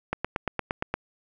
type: click train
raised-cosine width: 0.5 ms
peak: -11 dBFS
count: 8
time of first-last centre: 0.13-0.94 s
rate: 8.64 Hz
effects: none